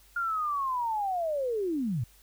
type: linear sweep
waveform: sine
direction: down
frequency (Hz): 1418 to 102.9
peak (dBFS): -27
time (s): 0.16-2.04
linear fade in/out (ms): 5
effects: added 50 Hz sine -59 dBFS peak until 2.22 s + white hiss -60 dBFS RMS until 2.22 s